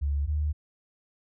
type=tone pair in turn; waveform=sine; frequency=71.4 / 75.14 Hz; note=D2 / D2; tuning=-48 / +40 cents; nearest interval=minor second; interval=88 cents; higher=second; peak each=-24 dBFS; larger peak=neither; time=0.01-0.27 / 0.27-0.53 s; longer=neither; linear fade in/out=20 ms; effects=none